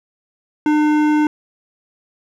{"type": "tone with hard clipping", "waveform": "triangle", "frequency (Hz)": 301.9, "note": "D4", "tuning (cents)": 48, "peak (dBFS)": -14, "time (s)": [0.66, 1.27], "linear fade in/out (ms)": 2, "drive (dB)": 17, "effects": []}